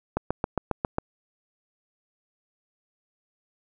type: click train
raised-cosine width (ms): 1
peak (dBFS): -10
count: 7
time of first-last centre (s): 0.17-0.984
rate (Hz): 7.37
effects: none

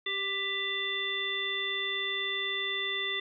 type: harmonic tone with a mistuned harmonic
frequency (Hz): 392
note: G4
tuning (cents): 0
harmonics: 1 / 3 / 5 / 7 / 9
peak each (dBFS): -40 / -43 / -33 / -42 / -33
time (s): 0.06-3.2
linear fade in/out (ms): 5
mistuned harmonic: 5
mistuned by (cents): +21
effects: none

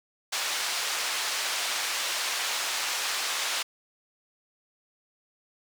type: band-pass noise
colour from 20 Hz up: white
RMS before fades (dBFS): -30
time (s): 0.32-3.63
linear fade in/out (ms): 10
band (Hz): 710 to 5700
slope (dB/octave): 12
effects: none

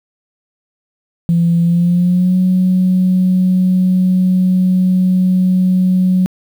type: tone with pitch glide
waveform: sine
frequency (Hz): 170 to 184.32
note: F3 to F#3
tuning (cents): -46 to -6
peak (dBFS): -8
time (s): 1.29-6.26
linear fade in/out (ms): 0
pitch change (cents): +140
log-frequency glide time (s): 1.63-2.37
effects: tanh soft clip ceiling -4 dBFS + 7-bit

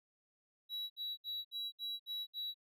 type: tone bursts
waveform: triangle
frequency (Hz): 3900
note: B7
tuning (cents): -23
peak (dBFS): -37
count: 7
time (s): 0.69-2.544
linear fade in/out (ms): 50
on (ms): 210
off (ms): 64
effects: none

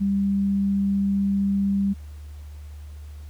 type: tone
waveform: sine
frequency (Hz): 197.9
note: G3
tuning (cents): +17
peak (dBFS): -19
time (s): 0-1.94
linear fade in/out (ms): 20
effects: added 74 Hz sine -36 dBFS peak until 3.29 s + pink hiss -56 dBFS RMS until 3.29 s

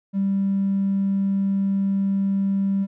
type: tone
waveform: triangle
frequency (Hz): 196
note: G3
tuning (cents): 0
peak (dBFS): -15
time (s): 0.13-2.87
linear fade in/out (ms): 50
effects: tanh soft clip ceiling -16 dBFS

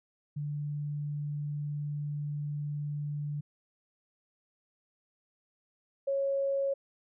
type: tone pair in turn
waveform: sine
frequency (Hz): 146.83 / 550.5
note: D3 / C#5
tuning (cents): 0 / -12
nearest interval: octave + major seventh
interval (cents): 2288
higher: second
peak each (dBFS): -32 / -27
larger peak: second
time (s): 0.36-3.41 / 6.07-6.74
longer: first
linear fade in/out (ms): 10
effects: none

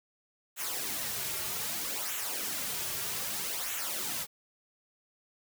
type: noise with flanger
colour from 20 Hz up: white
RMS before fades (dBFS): -35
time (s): 0.56-4.27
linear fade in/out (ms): 50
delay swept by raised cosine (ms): 0.2 to 4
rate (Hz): 0.63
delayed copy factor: -0.65
effects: none

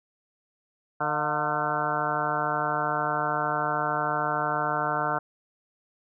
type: harmonic tone with a mistuned harmonic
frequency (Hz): 151.1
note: D3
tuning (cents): +50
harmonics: 1 / 2 / 3 / 4 / 5 / 6 / 7 / 8 / 9 / 10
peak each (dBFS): -37 / -38 / -37 / -34 / -31 / -32 / -34 / -35 / -30 / -34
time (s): 1-5.19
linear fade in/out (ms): 10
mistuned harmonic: 5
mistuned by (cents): -67
effects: none

